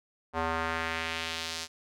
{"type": "tone with band-pass filter sweep", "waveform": "square", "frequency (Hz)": 81.9, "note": "E2", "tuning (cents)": -11, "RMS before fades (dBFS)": -33, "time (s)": [0.33, 1.68], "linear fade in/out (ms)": 50, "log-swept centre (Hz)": [930, 5400], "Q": 1.3, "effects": []}